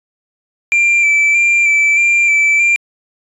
triangle tone with vibrato, 2349 Hz, D7, in tune, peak -7 dBFS, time 0.72-2.76 s, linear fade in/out 0 ms, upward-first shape square, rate 1.6 Hz, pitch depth 22 cents each way, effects resampled to 24000 Hz

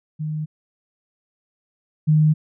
sine tone pair in turn, 153.9 / 153.9 Hz, D#3 / D#3, -19 / -19 cents, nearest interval unison, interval 0 cents, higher neither, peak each -23 / -12 dBFS, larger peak second, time 0.19-0.46 / 2.07-2.34 s, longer neither, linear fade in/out 20 ms, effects none

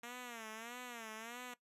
5% pulse tone with vibrato, 233.1 Hz, A#3, in tune, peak -35 dBFS, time 0.03-1.54 s, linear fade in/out 5 ms, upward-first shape sine, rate 1.6 Hz, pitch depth 120 cents each way, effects noise-tail reverb RT60 0.1 s tail -17 dB re dry + resampled to 32000 Hz

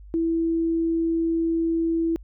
sine tone, 330 Hz, E4, 2 cents sharp, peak -20 dBFS, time 0.14-2.16 s, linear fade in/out 0 ms, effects added 50 Hz sine -41 dBFS peak until 2.23 s

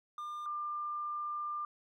triangle / sine tone pair in turn, 1200 / 1195.1 Hz, D6 / D6, +37 / +30 cents, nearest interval unison, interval 7 cents, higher first, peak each -37 / -35 dBFS, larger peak second, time 0.18-0.46 / 0.46-1.65 s, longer second, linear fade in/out 2 ms, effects none

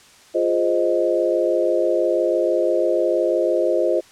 sine chord, F minor seventh, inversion none, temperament equal, 349.2 / 415.3 / 523.3 / 622.3 Hz, F4 / Ab4 / C5 / Eb5, 0 / 0 / 0 / 0 cents, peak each -21 / -25 / -21 / -21 dBFS, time 0.34-4.01 s, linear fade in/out 20 ms, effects white hiss -49 dBFS RMS until 4.11 s + low-pass 8000 Hz 12 dB/octave

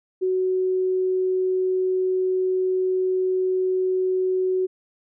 sine tone, 372.1 Hz, F#4, 10 cents sharp, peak -19 dBFS, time 0.21-4.67 s, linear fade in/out 20 ms, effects none

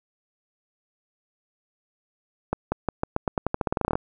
accelerating click train, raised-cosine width 1 ms, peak -9 dBFS, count 19, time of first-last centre 2.53-3.955 s, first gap 190 ms, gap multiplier 0.88, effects none

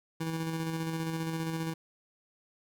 25% pulse tone with tremolo, 162.5 Hz, E3, 24 cents flat, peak -27 dBFS, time 0.2-1.74 s, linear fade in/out 10 ms, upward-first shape square, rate 15 Hz, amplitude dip 30%, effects none

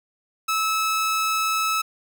sawtooth tone, 1301 Hz, E6, 23 cents flat, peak -17 dBFS, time 0.48-1.82 s, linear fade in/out 10 ms, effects none

